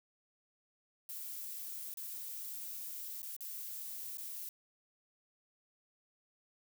violet noise with dropouts, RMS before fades -44 dBFS, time 1.09-4.49 s, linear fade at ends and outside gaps 1 ms, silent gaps 1.94-1.972 / 3.219-3.229 / 3.365-3.407 / 4.172-4.182 s, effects none

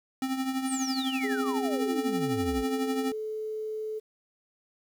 square tone with tremolo, 263.4 Hz, C4, 12 cents sharp, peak -26 dBFS, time 0.22-3.12 s, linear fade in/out 2 ms, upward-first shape triangle, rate 12 Hz, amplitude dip 65%
sine exponential sweep, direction down, 9956 to 51 Hz, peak -33 dBFS, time 0.65-2.65 s, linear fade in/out 50 ms
sine tone with pitch glide, 415.3 to 433.2 Hz, G#4 to A4, 0 to -27 cents, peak -31 dBFS, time 1.23-4 s, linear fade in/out 20 ms, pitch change +73 cents, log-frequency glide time 1.8-1.9 s
effects 10-bit

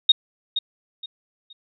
sine tone with echo, 3720 Hz, A#7, 4 cents flat, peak -9 dBFS, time 0.09-0.12 s, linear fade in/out 5 ms, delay 470 ms, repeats 3, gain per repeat -11 dB, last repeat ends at 1.53 s, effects none

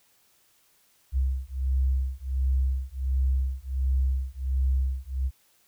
sine beating tone pair, 65 / 66.4 Hz, C2 / C2, -11 / +26 cents, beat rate 1.4 Hz, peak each -26 dBFS, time 1.12-5.31 s, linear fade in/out 50 ms, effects white hiss -64 dBFS RMS until 5.67 s

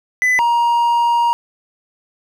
triangle tone pair in turn, 2003 / 943.4 Hz, B6 / A#5, +24 / +20 cents, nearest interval octave + minor second, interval 1304 cents, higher first, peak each -10 dBFS, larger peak neither, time 0.22-0.39 / 0.39-1.33 s, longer second, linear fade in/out 0 ms, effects none

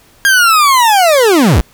40% pulse linear sweep, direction down, 1626 to 38.4 Hz, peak -5 dBFS, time 0.25-1.61 s, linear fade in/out 0 ms, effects pink hiss -46 dBFS RMS until 1.73 s

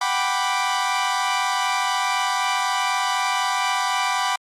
sawtooth chord, G major seventh, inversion third, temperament equal, 740 / 784 / 987.8 / 1174.7 Hz, F#5 / G5 / B5 / D6, 0 / 0 / 0 / 0 cents, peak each -24 / -23 / -20 / -22 dBFS, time 0.01-4.36 s, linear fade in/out 5 ms, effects low-pass 8000 Hz 12 dB/octave + Opus 48 kbps

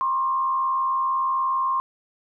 sine tone with frequency modulation, 1064 Hz, C6, 29 cents sharp, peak -20 dBFS, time 0.01-1.8 s, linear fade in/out 0 ms, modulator 78.7 Hz, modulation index 0.54, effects none

